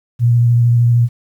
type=tone with vibrato; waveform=sine; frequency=119.1 Hz; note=A#2; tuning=38 cents sharp; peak=-8 dBFS; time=0.19-1.09 s; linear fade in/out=50 ms; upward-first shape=sine; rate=13 Hz; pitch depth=18 cents each way; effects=8-bit